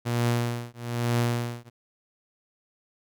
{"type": "tone with tremolo", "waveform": "sawtooth", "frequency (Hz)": 119.3, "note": "A#2", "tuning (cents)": 41, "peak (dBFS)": -17, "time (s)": [0.05, 1.7], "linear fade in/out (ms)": 20, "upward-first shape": "triangle", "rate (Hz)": 1.1, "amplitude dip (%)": 100, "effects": []}